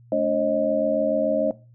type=tone cluster; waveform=sine; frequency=218.3 / 288.3 / 538 / 625 Hz; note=A3 / D4 / C5 / D#5; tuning=-13 / -32 / +48 / +8 cents; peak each=-29 / -27 / -23 / -22 dBFS; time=0.12-1.51 s; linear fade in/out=2 ms; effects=noise-tail reverb RT60 0.3 s tail -20 dB re dry + added 119 Hz sine -48 dBFS peak until 1.74 s